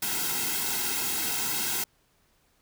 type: noise with comb filter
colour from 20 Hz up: white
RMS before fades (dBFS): -29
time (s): 0.02-1.84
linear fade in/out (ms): 5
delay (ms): 1.7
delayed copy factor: -1
effects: pink hiss -67 dBFS RMS until 2.61 s